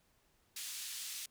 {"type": "band-pass noise", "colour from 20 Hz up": "white", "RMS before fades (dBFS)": -44, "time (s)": [0.56, 1.26], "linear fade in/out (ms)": 5, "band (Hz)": [2600, 9700], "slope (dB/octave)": 12, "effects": ["pink hiss -73 dBFS RMS until 1.3 s"]}